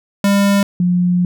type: tone pair in turn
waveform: square / sine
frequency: 200 / 178.07 Hz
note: G3 / F3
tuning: +35 / +34 cents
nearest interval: major second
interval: 201 cents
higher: first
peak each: -11 dBFS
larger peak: neither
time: 0.24-0.63 / 0.8-1.25 s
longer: second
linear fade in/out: 2 ms
effects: none